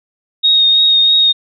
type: tone with vibrato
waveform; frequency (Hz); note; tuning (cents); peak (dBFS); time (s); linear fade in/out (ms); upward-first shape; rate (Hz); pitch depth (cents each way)
sine; 3729; A#7; 0; -7; 0.43-1.33; 20; triangle; 3.1; 20
effects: none